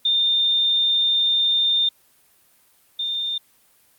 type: tone pair in turn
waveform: sine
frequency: 3616 / 3616 Hz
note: A7 / A7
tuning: +47 / +47 cents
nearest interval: unison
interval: 0 cents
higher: neither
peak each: -16 / -22 dBFS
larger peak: first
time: 0.05-1.89 / 2.99-3.38 s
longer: first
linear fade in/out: 5 ms
effects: white hiss -58 dBFS RMS until 3.98 s + Opus 32 kbps